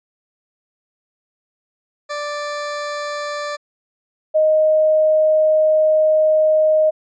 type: tone pair in turn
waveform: 20% pulse / sine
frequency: 587.3 / 622.2 Hz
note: D5 / D#5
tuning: 0 / 0 cents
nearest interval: minor second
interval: 100 cents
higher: second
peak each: -18 / -11 dBFS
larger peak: second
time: 2.09-3.57 / 4.34-6.91 s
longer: second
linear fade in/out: 20 ms
effects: resampled to 16000 Hz